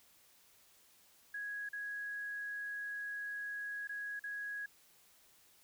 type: tone with dropouts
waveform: sine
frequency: 1661.2 Hz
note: G#6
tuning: in tune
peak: -39 dBFS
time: 1.34-4.66 s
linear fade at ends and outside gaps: 5 ms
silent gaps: 1.69-1.73 / 3.874-3.892 / 4.195-4.238 s
effects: white hiss -66 dBFS RMS until 5.63 s